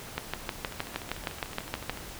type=two click trains; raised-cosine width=0.3 ms; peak=-13 / -23 dBFS; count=12 / 19; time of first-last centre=0.18-1.896 / 0.65-1.974 s; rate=6.41 / 13.6 Hz; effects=pink hiss -43 dBFS RMS until 2.19 s